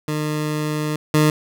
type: tone pair in turn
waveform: 20% pulse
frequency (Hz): 152 / 152.63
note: D#3 / D#3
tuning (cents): -40 / -33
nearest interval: unison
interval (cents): 7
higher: second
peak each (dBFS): -16 / -8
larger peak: second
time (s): 0.08-0.96 / 1.14-1.3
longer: first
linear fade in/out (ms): 2
effects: none